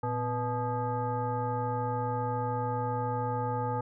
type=tone with frequency modulation; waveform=sine; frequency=489.6 Hz; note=B4; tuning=15 cents flat; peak=-28 dBFS; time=0.03-3.81 s; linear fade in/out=5 ms; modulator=373 Hz; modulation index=1.6; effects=none